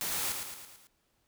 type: noise with echo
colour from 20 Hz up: white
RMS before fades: -34 dBFS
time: 0.01-0.32 s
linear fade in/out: 0 ms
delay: 110 ms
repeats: 5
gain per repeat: -5 dB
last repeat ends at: 0.87 s
effects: pink hiss -74 dBFS RMS until 1.27 s